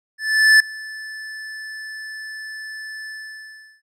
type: tone with ADSR envelope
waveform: square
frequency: 1748 Hz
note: A6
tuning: 12 cents flat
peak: -8 dBFS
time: 0.18-3.82 s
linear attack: 420 ms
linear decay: 4 ms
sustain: -23 dB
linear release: 740 ms
effects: low-pass 8000 Hz 12 dB/octave